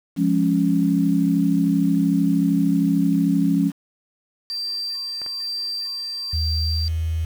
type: chord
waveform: sine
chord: Db major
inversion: first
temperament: equal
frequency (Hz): 174.61 / 207.7 / 277.2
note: F3 / Ab3 / Db4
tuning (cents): 0 / 0 / 0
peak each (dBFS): -20 / -22 / -19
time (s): 0.16-3.72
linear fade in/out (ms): 50
type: tone with tremolo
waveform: sine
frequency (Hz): 4699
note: D8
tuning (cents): 0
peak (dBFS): -24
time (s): 4.5-6.88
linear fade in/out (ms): 0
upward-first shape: sine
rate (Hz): 1.1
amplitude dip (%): 25
type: clicks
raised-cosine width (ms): 0.5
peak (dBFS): -23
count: 2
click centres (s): 5.217 / 5.263
type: tone with pitch glide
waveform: sine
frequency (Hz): 80.3 to 81.05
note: E2 to E2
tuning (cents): -45 to -29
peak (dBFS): -20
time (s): 6.33-7.25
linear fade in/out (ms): 5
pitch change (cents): +16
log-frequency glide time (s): 6.65-6.79
effects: 7-bit

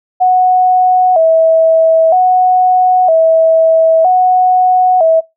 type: tone with vibrato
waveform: sine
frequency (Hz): 691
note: F5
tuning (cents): -19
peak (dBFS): -5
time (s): 0.2-5.21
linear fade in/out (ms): 20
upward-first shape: square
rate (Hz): 0.52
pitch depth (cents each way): 110
effects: noise-tail reverb RT60 0.2 s tail -22 dB re dry

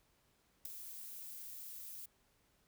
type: noise with ADSR envelope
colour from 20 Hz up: violet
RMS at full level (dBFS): -38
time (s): 0.65-2.06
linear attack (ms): 4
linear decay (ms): 6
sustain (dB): -11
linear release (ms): 8
effects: pink hiss -74 dBFS RMS until 2.67 s

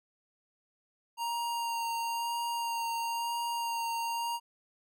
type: tone with vibrato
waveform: square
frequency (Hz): 932.3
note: A#5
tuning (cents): 0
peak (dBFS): -32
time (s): 1.17-4.4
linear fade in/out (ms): 50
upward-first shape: sine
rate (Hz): 1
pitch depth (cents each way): 15
effects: none

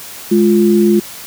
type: tone pair together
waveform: sine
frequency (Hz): 209.5 / 349.2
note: G#3 / F4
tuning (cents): +15 / 0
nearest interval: major sixth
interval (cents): 885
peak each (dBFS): -10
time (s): 0.31-1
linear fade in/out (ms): 10
effects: white hiss -31 dBFS RMS until 1.26 s

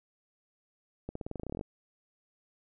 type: accelerating click train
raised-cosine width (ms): 2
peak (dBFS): -24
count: 15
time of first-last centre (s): 1.09-1.611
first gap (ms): 64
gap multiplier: 0.91
effects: none

